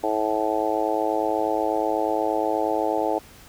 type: harmonic tone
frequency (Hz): 108.3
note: A2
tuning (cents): -27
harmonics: 3 / 4 / 5 / 6 / 7 / 8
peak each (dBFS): -28 / -28 / -28 / -28 / -28 / -28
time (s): 0.03-3.19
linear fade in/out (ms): 10
effects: pink hiss -48 dBFS RMS until 3.48 s